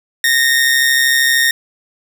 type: tone with amplitude modulation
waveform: sawtooth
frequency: 1844 Hz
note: A#6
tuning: 19 cents flat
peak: -5 dBFS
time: 0.24-1.51 s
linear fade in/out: 2 ms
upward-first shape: sine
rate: 133 Hz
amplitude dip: 45%
effects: none